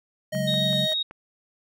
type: chord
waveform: sine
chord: C# suspended fourth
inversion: none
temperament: just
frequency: 138.59 / 184.79 / 207.9 Hz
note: C#3 / F#3 / G#3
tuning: 0 / -2 / +2 cents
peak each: -28 / -29 / -31 dBFS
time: 0.32-0.88 s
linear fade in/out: 50 ms
type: tone with vibrato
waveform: square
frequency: 622.3 Hz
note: D#5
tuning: in tune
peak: -28 dBFS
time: 0.32-0.94 s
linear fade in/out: 10 ms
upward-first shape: triangle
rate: 3.9 Hz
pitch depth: 15 cents each way
type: click train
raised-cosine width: 0.5 ms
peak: -27 dBFS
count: 5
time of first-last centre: 0.35-1.11 s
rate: 5.26 Hz
type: tone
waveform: sine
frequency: 3763 Hz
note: A#7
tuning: 16 cents sharp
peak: -23 dBFS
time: 0.47-1.03 s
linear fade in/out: 10 ms
effects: none